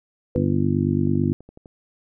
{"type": "tone with exponential decay", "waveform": "sine", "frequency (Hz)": 493.9, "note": "B4", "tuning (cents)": 0, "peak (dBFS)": -22, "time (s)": [0.35, 0.7], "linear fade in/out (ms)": 5, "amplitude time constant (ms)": 75}
{"type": "harmonic tone", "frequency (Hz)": 49, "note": "G1", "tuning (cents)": 0, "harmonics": [2, 3, 4, 5, 6, 7], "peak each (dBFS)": [-25, -23, -30, -23, -27, -26], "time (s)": [0.36, 1.33], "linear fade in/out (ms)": 0}
{"type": "click train", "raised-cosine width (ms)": 2, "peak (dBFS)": -30, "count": 8, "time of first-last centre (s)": [1.07, 1.658], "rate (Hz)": 11.9}
{"effects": []}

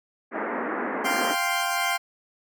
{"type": "band-pass noise", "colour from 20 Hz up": "pink", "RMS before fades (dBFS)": -29, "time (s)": [0.31, 1.36], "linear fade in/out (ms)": 50, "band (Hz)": [220, 2000], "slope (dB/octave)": 48}
{"type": "chord", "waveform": "20% pulse", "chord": "F suspended second", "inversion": "none", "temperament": "equal", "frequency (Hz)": [698.5, 784, 1046.5], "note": ["F5", "G5", "C6"], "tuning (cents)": [0, 0, 0], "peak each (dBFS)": -23, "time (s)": [1.04, 1.98], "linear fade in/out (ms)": 20}
{"effects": []}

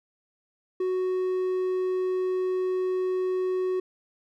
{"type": "tone", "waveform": "triangle", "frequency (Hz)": 370, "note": "F#4", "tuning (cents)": 0, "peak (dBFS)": -22, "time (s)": [0.8, 3.8], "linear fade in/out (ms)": 5, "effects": []}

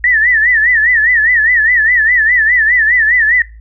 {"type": "tone with vibrato", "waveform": "sine", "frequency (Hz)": 1855, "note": "A#6", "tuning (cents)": -9, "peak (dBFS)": -7, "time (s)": [0.04, 3.42], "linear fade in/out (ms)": 2, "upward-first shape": "sine", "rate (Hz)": 4.9, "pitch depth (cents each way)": 140, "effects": ["noise-tail reverb RT60 0.3 s tail -21 dB re dry", "added 55 Hz sine -32 dBFS peak until 3.6 s"]}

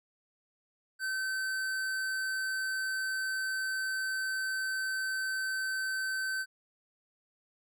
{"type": "tone with hard clipping", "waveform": "triangle", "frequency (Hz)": 1538, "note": "G6", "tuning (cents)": -33, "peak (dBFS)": -33, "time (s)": [0.99, 6.46], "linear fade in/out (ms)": 50, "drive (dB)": 18, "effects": []}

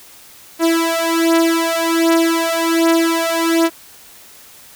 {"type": "beating tone pair", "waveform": "sawtooth", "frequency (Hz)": [330, 331.3], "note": ["E4", "E4"], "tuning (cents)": [2, 9], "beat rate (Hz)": 1.3, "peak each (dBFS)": [-12, -12], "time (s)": [0.59, 3.7], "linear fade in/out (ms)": 50, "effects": ["white hiss -42 dBFS RMS until 4.75 s"]}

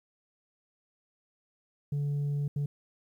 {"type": "tone bursts at uneven times", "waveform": "sine", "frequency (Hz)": 144, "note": "D3", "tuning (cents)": -34, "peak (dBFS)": -25, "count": 2, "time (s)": [[1.92, 2.48], [2.56, 2.66]], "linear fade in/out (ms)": 5, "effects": ["tanh soft clip ceiling -27 dBFS", "11-bit"]}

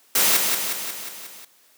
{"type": "noise with echo", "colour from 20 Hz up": "white", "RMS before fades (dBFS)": -18, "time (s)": [0.15, 0.37], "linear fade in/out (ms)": 5, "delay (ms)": 180, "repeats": 6, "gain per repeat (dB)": -4, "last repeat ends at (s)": 1.45, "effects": ["white hiss -57 dBFS RMS until 1.77 s", "high-pass 200 Hz 12 dB/octave"]}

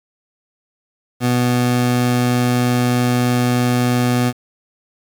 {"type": "tone pair together", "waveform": "25% pulse", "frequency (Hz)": [123.2, 246.4], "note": ["B2", "B3"], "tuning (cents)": [-4, -4], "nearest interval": "octave", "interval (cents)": 1200, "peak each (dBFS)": [-12, -19], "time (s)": [1.2, 4.33], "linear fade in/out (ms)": 50, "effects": ["7-bit"]}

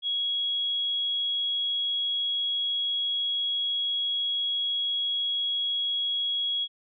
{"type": "tone", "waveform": "sine", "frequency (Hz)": 3322, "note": "G#7", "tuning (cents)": 0, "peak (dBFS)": -25, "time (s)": [0.02, 6.68], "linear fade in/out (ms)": 50, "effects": []}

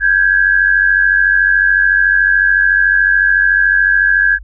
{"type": "tone pair together", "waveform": "sine", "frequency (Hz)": [1577.2, 1671], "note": ["G6", "G#6"], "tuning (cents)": [10, 10], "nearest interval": "minor second", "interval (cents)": 100, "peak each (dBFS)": -11, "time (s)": [0, 4.39], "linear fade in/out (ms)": 50, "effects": ["added 50 Hz sine -30 dBFS peak until 4.43 s"]}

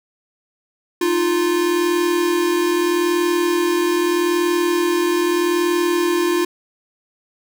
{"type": "tone pair together", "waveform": "square", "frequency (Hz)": [308.4, 349.2], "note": ["D#4", "F4"], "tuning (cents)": [-15, 0], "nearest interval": "major second", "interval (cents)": 215, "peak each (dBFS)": [-24, -17], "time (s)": [1.01, 6.45], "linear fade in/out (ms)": 5, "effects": []}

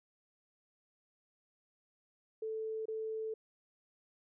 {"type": "tone with dropouts", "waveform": "sine", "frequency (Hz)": 440, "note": "A4", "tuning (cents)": 0, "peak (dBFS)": -36, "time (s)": [2.42, 3.34], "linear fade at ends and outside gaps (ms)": 5, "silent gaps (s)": [2.856, 2.882], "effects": []}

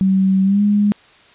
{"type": "tone with pitch glide", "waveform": "sine", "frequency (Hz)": [191.1, 206], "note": ["G3", "G#3"], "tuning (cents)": [-44, -14], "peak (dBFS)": -11, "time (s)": [0.01, 0.92], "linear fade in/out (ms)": 0, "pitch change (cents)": 130, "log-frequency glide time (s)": [0.43, 0.62], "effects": ["white hiss -48 dBFS RMS until 1.34 s", "resampled to 8000 Hz"]}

